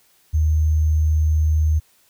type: tone with sample-and-hold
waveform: sine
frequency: 77.78 Hz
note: D#2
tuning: in tune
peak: -14 dBFS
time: 0.33-1.8 s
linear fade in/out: 20 ms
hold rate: 6300 Hz
effects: white hiss -58 dBFS RMS until 2.09 s